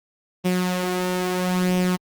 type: tone with flanger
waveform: sawtooth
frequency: 181.8 Hz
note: F#3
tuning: 30 cents flat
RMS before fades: -22 dBFS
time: 0.44-1.97 s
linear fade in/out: 20 ms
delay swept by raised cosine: 0.34 to 3.34 ms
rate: 0.76 Hz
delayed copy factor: +0.5
effects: Opus 24 kbps